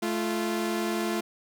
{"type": "tone pair together", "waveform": "sawtooth", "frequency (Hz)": [217.2, 345.8], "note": ["A3", "F4"], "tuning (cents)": [-22, -17], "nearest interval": "minor sixth", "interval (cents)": 805, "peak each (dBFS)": [-26, -25], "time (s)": [0.02, 1.21], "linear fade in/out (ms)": 10, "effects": []}